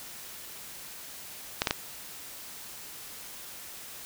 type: clicks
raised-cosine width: 0.2 ms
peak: -7 dBFS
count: 3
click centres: 1.619 / 1.672 / 1.709 s
effects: white hiss -44 dBFS RMS until 4.05 s